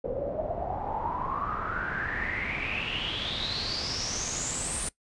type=noise with low-pass filter sweep; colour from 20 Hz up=pink; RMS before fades=-32 dBFS; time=0.04-4.89 s; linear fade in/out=5 ms; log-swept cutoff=500 to 9300 Hz; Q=9.8; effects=noise-tail reverb RT60 0.1 s tail -19 dB re dry + resampled to 24000 Hz